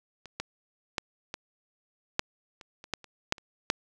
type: clicks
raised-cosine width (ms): 0.2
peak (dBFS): -27 / -15 / -11 / -18 / -7 / -29 / -28 / -12 / -30 / -7 / -30 / -6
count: 12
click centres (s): 0.257 / 0.4 / 0.982 / 1.341 / 2.194 / 2.612 / 2.841 / 2.937 / 3.043 / 3.324 / 3.382 / 3.701
effects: none